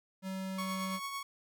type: tone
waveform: square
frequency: 190 Hz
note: F#3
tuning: 46 cents sharp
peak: -37 dBFS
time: 0.22-1 s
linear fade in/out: 50 ms
type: tone with tremolo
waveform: sawtooth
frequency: 1108.7 Hz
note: C#6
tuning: in tune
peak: -32 dBFS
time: 0.58-1.23 s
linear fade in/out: 5 ms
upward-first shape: triangle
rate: 9 Hz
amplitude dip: 45%
effects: none